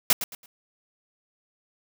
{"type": "noise with echo", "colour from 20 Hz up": "white", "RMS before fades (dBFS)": -18, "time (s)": [0.1, 0.13], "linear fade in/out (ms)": 2, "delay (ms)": 110, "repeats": 3, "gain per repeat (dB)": -11, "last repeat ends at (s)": 0.46, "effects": []}